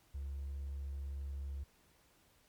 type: tone with hard clipping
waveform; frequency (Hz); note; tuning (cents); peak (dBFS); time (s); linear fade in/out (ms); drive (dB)
triangle; 69.3; C#2; 0; -39; 0.14-1.64; 10; 3
effects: pink hiss -69 dBFS RMS until 2.48 s + MP3 96 kbps